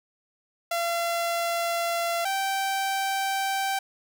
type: tone pair in turn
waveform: sawtooth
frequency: 682 / 778.6 Hz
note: F5 / G5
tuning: -41 / -12 cents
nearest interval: major second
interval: 229 cents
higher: second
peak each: -21 dBFS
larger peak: neither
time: 0.71-2.25 / 2.25-3.79 s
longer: neither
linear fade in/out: 5 ms
effects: none